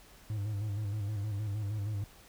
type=tone with vibrato; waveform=triangle; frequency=103.9 Hz; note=G#2; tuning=1 cent sharp; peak=-30 dBFS; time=0.3-2.04 s; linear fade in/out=0 ms; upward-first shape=square; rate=6.4 Hz; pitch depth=63 cents each way; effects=added 43 Hz sine -61 dBFS peak until 2.28 s + pink hiss -57 dBFS RMS until 2.28 s